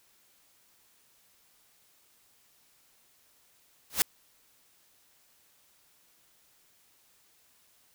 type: noise with exponential growth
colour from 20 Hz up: white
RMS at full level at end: -19 dBFS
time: 3.9-4.02 s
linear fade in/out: 1 ms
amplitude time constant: 26 ms
effects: white hiss -65 dBFS RMS until 7.94 s